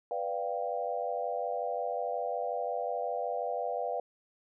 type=chord; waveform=sine; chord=G dominant seventh; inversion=first; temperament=equal; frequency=493.9 / 587.3 / 698.5 / 784 Hz; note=B4 / D5 / F5 / G5; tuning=0 / 0 / 0 / 0 cents; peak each=-36 / -37 / -35 / -38 dBFS; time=0.11-4 s; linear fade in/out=2 ms; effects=none